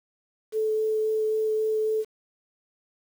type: tone with vibrato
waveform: sine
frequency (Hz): 435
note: A4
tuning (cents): -20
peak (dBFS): -22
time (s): 0.52-2.05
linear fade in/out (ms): 50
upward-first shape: triangle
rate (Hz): 3.7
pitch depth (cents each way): 9
effects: 8-bit